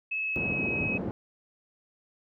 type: tone with pitch glide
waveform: sine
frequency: 2589 to 2552 Hz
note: E7 to D#7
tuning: -32 to +43 cents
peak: -28 dBFS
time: 0.11-0.98 s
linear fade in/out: 10 ms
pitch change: -25 cents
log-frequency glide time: 0.22-0.63 s
type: band-pass noise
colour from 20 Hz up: pink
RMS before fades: -33 dBFS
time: 0.36-1.11 s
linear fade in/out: 0 ms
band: 120 to 450 Hz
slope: 12 dB/octave
effects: none